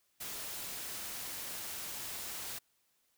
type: noise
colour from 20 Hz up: white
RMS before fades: -42 dBFS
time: 0.2-2.59 s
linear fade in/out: 10 ms
effects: white hiss -75 dBFS RMS until 3.17 s